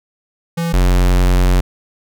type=tone pair in turn; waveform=square; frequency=168.1 / 45.28 Hz; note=E3 / F#1; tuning=+34 / -37 cents; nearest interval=octave + major seventh; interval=2271 cents; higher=first; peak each=-17 / -10 dBFS; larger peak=second; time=0.57-0.73 / 0.73-1.61 s; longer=second; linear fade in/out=10 ms; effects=none